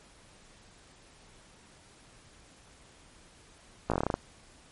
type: slowing click train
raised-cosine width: 1 ms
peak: -13 dBFS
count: 10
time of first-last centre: 3.9-4.141 s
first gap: 17 ms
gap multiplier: 1.11
effects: pink hiss -57 dBFS RMS until 4.71 s + MP3 48 kbps